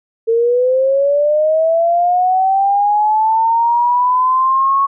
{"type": "linear sweep", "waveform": "sine", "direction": "up", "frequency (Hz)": [450, 1108.7], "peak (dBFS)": -10, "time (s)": [0.27, 4.87], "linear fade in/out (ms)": 20, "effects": []}